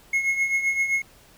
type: tone with tremolo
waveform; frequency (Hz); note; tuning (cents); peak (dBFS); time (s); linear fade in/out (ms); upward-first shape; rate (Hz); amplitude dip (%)
triangle; 2169; C#7; -38; -16; 0.13-1.02; 5; triangle; 7.7; 70
effects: pink hiss -53 dBFS RMS until 1.37 s